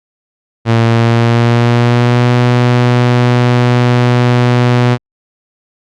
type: tone with pitch glide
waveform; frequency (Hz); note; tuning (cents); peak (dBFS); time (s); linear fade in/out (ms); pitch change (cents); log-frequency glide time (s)
sawtooth; 115 to 122.54; A#2 to B2; -23 to -13; -3; 0.65-4.98; 50; +110; 0.82-2.32
effects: low-pass 4000 Hz 12 dB/octave + Opus 48 kbps